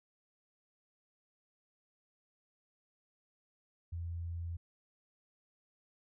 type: tone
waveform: sine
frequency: 84.9 Hz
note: F2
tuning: 48 cents flat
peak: -37 dBFS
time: 3.92-4.57 s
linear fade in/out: 10 ms
effects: none